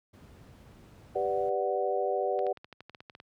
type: noise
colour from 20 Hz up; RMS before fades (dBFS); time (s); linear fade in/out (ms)
brown; -48; 0.13-1.5; 10
type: chord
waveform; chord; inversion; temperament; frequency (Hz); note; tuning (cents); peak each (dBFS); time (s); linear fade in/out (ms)
sine; G major seventh; none; equal; 392 / 493.9 / 587.3 / 740; G4 / B4 / D5 / F#5; 0 / 0 / 0 / 0; -32; 1.15-2.53; 10
type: clicks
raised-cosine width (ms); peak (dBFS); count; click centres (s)
0.3; -30; 12; 2.391 / 2.467 / 2.573 / 2.645 / 2.727 / 2.806 / 2.896 / 2.948 / 3.005 / 3.098 / 3.151 / 3.201
effects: high-pass 80 Hz 12 dB/octave